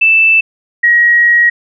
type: tone pair in turn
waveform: sine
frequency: 2645 / 1897.4 Hz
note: E7 / A#6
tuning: +5 / +30 cents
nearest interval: tritone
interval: 575 cents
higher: first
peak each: -5 dBFS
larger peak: neither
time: 0.01-0.41 / 0.83-1.5 s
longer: second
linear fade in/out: 10 ms
effects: none